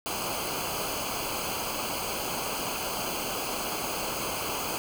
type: noise with comb filter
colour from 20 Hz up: pink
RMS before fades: -32 dBFS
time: 0.06-4.78 s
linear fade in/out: 0 ms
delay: 0.54 ms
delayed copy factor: -0.8
effects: none